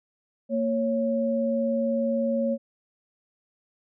sine tone pair together, 230.8 / 553 Hz, A#3 / C#5, -17 / -4 cents, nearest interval octave + minor third, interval 1513 cents, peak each -25 dBFS, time 0.49-2.58 s, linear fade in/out 50 ms, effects none

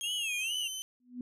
20% pulse tone with pitch glide, 3243 to 3061 Hz, G#7 to G7, -42 to -42 cents, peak -31 dBFS, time 0.01-0.82 s, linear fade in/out 0 ms, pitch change -100 cents, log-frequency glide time 0.33-0.52 s
triangle tone with vibrato, 2697 Hz, E7, 39 cents sharp, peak -31 dBFS, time 0.03-0.68 s, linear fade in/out 10 ms, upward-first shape sine, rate 2.3 Hz, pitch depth 180 cents each way
sine tone with exponential growth, 246.9 Hz, B3, in tune, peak -33 dBFS, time 1-1.21 s, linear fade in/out 2 ms, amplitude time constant 45 ms
effects none

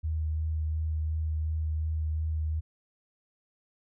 sine tone with vibrato, 78.4 Hz, D#2, 14 cents sharp, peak -27 dBFS, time 0.03-2.61 s, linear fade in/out 20 ms, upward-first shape sine, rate 2.8 Hz, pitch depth 14 cents each way, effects none

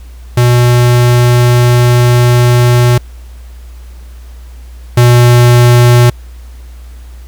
square tone pair in turn, 121.9 / 121.4 Hz, B2 / B2, -22 / -29 cents, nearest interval unison, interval 7 cents, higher first, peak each -5 / -3 dBFS, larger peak second, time 0.37-2.98 / 4.97-6.1 s, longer first, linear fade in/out 5 ms, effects added 60 Hz sine -27 dBFS peak until 7.27 s + pink hiss -44 dBFS RMS until 7.27 s

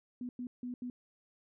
sine tone bursts at uneven times, 246.9 Hz, B3, in tune, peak -37 dBFS, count 4, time 0.21-0.29 / 0.39-0.47 / 0.63-0.74 / 0.82-0.9 s, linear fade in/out 2 ms, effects none

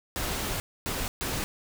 pink noise bursts at uneven times, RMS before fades -31 dBFS, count 3, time 0.16-0.6 / 0.86-1.08 / 1.21-1.44 s, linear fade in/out 0 ms, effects none

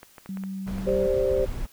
clicks, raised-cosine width 0.5 ms, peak -27 dBFS, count 8, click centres 0.031 / 0.182 / 0.26 / 0.372 / 0.437 / 0.678 / 0.783 / 0.891 s
sine tone, 192.1 Hz, G3, 35 cents flat, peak -30 dBFS, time 0.29-1.07 s, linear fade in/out 2 ms
brown noise, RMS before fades -32 dBFS, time 0.66-1.67 s, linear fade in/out 20 ms
sine chord, G suspended fourth, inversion none, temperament just, 392 / 522.7 / 588 Hz, G4 / C5 / D5, 0 / -2 / +2 cents, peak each -25 / -23 / -29 dBFS, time 0.86-1.46 s, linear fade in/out 20 ms
effects white hiss -56 dBFS RMS until 1.72 s

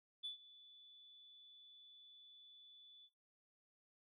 sine tone with ADSR envelope, 3470 Hz, A7, 25 cents flat, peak -40 dBFS, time 0.23-3.1 s, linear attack 21 ms, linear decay 120 ms, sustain -19 dB, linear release 56 ms, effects noise-tail reverb RT60 0.2 s tail -17 dB re dry + tanh soft clip ceiling -38 dBFS

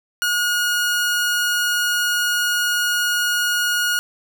sawtooth tone, 1441 Hz, F#6, 46 cents flat, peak -14 dBFS, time 0.22-3.99 s, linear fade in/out 0 ms, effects none

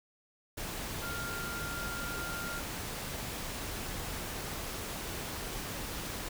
sine tone in noise, 1396.9 Hz, F6, in tune, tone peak -39 dBFS, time 1.02-2.6 s, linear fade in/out 10 ms, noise pink, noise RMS -39 dBFS, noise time 0.57-6.29 s, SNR -3 dB, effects none

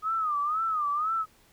sine tone with vibrato, 1241 Hz, D#6, 5 cents flat, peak -25 dBFS, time 0.02-1.26 s, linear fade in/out 50 ms, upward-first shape sine, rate 2 Hz, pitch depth 130 cents each way, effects pink hiss -61 dBFS RMS until 1.52 s

